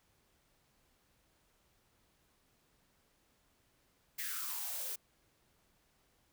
blue noise with high-pass filter sweep, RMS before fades -40 dBFS, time 4.18-4.96 s, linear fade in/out 10 ms, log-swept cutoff 2000 to 420 Hz, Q 5.9, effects pink hiss -73 dBFS RMS until 6.32 s

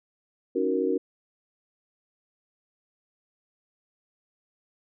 sine chord, D# minor seventh, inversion third, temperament equal, 277.2 / 311.1 / 370 / 466.2 Hz, C#4 / D#4 / F#4 / A#4, 0 / 0 / 0 / 0 cents, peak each -29 / -31 / -27 / -27 dBFS, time 0.55-0.98 s, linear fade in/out 10 ms, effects none

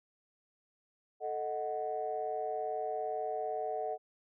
sine chord, D# diminished, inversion second, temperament equal, 440 / 622.3 / 740 Hz, A4 / D#5 / F#5, 0 / 0 / 0 cents, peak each -38 / -38 / -36 dBFS, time 1.2-3.98 s, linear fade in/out 50 ms, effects tanh soft clip ceiling -24 dBFS

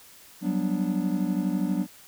triangle chord, G major seventh, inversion third, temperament just, 183.75 / 196 / 245 / 294 Hz, F#3 / G3 / B3 / D4, -12 / 0 / -14 / +2 cents, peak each -26 / -27 / -29 / -28 dBFS, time 0.41-1.87 s, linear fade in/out 50 ms, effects white hiss -51 dBFS RMS until 2.07 s

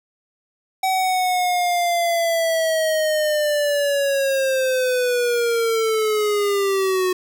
square linear sweep, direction down, 761 to 365 Hz, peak -18 dBFS, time 0.83-7.13 s, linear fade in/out 5 ms, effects none

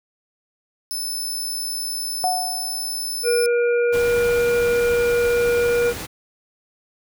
20% pulse tone, 5270 Hz, E8, 1 cent flat, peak -19 dBFS, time 0.91-3.46 s, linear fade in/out 0 ms
sine tone with exponential decay, 740 Hz, F#5, in tune, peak -16 dBFS, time 2.24-3.07 s, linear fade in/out 0 ms, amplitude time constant 180 ms
harmonic tone, 477.7 Hz, A#4, 42 cents sharp, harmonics 1 / 3 / 5, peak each -16 / -27 / -31 dBFS, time 3.23-5.94 s, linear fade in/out 50 ms
pink noise, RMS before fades -31 dBFS, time 3.92-6.07 s, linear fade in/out 20 ms
effects none

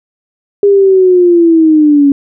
sine linear sweep, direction down, 407 to 277.2 Hz, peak -3 dBFS, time 0.63-2.12 s, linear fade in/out 2 ms, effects none

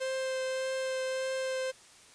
45% pulse tone with vibrato, 523.3 Hz, C5, in tune, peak -31 dBFS, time 0-1.72 s, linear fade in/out 20 ms, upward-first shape triangle, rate 1.7 Hz, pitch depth 10 cents each way, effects white hiss -56 dBFS RMS until 2.14 s + resampled to 22050 Hz

